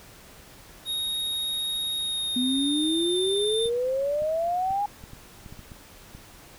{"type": "tone with pitch glide", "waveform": "square", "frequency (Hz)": [3747, 3592], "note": ["A#7", "A7"], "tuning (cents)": [8, 35], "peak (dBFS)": -27, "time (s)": [0.85, 3.7], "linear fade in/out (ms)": 50, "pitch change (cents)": -73, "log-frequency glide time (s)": [1.96, 3.18]}
{"type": "exponential sweep", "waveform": "sine", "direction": "up", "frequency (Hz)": [244.9, 830.6], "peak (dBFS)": -23, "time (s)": [2.36, 4.86], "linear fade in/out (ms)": 5}
{"type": "clicks", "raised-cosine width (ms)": 5, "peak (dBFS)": -30, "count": 10, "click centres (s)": [3.658, 4.221, 4.707, 5.039, 5.134, 5.462, 5.525, 5.593, 5.718, 6.15]}
{"effects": ["pink hiss -49 dBFS RMS until 6.58 s"]}